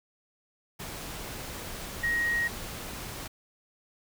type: tone in noise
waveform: sine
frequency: 1884 Hz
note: A#6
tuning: 18 cents sharp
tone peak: -25 dBFS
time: 2.03-2.48 s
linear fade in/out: 10 ms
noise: pink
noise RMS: -39 dBFS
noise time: 0.79-3.28 s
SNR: +11 dB
effects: none